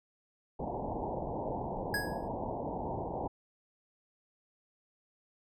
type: low-pass noise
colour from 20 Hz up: white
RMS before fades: -37 dBFS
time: 0.59-3.28 s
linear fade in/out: 10 ms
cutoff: 940 Hz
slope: 96 dB/octave
type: tone with exponential decay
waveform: square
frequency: 1661.2 Hz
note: G#6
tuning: in tune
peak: -29 dBFS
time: 1.94-2.28 s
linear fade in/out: 2 ms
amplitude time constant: 72 ms
effects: none